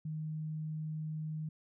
sine tone, 155.56 Hz, D#3, in tune, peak -36 dBFS, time 0.05-1.49 s, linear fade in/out 5 ms, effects none

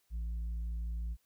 sine tone with tanh clipping, 56.6 Hz, A1, 50 cents sharp, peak -35 dBFS, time 0.1-1.17 s, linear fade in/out 50 ms, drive 3 dB, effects white hiss -75 dBFS RMS until 1.25 s

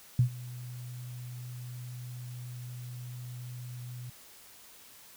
sine tone with ADSR envelope, 123.47 Hz, B2, in tune, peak -18 dBFS, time 0.19-4.1 s, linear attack 3 ms, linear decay 95 ms, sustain -21 dB, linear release 5 ms, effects white hiss -54 dBFS RMS until 5.16 s

